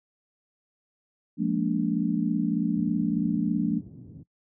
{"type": "chord", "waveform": "sine", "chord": "Bb dominant seventh", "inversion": "second", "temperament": "just", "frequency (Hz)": [174.81, 209.8, 233.1, 291.4], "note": ["F3", "Ab3", "Bb3", "D4"], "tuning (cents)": [2, 18, 0, -13], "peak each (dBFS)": -28, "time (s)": [1.37, 3.82], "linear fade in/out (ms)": 50}
{"type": "low-pass noise", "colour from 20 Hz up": "white", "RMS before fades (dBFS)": -43, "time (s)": [2.76, 4.23], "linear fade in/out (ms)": 5, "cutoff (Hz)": 240, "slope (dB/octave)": 24}
{"effects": ["noise-tail reverb RT60 0.1 s tail -22 dB re dry", "high-pass 100 Hz 12 dB/octave"]}